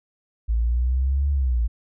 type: exponential two-way sweep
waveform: sine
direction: up then down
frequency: 55 to 71.8 to 55 Hz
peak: -18 dBFS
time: 0.48-1.68 s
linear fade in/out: 20 ms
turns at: 1.31 s
effects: none